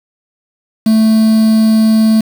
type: tone with quantisation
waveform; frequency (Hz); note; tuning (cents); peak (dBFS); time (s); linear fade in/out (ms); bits
triangle; 220.2; A3; +2; -4; 0.86-2.21; 5; 4
effects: none